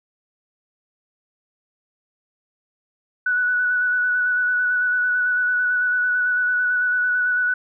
sine tone with vibrato, 1480 Hz, F#6, in tune, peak -17 dBFS, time 3.26-7.54 s, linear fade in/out 5 ms, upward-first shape square, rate 9 Hz, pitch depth 15 cents each way, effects none

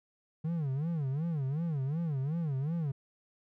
triangle tone with vibrato, 150 Hz, D3, 37 cents sharp, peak -28 dBFS, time 0.44-2.92 s, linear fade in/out 10 ms, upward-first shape sine, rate 2.7 Hz, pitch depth 230 cents each way, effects none

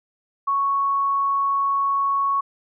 sine tone, 1108.7 Hz, C#6, in tune, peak -18 dBFS, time 0.47-2.41 s, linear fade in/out 10 ms, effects none

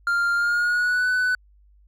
triangle tone with pitch glide, 1396.9 to 1497.2 Hz, F6 to F#6, 0 to +20 cents, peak -17 dBFS, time 0.07-1.35 s, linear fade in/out 2 ms, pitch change +120 cents, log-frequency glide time 0.35-1.08 s, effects added 50 Hz sine -52 dBFS peak until 1.87 s

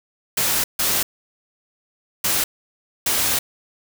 white noise bursts at uneven times, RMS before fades -20 dBFS, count 4, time 0.37-0.64 / 0.79-1.03 / 2.24-2.44 / 3.06-3.39 s, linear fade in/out 5 ms, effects none

